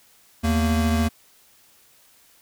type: tone pair together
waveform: square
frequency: 80.7 / 228.3 Hz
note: E2 / A#3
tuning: -36 / -36 cents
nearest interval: octave + tritone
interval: 1800 cents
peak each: -22 dBFS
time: 0.43-1.09 s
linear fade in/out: 20 ms
effects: white hiss -56 dBFS RMS until 2.41 s